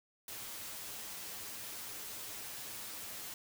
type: noise with comb filter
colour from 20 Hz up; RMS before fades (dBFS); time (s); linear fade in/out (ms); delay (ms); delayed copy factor
white; -45; 0.28-3.34; 2; 9.5; +0.55
effects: none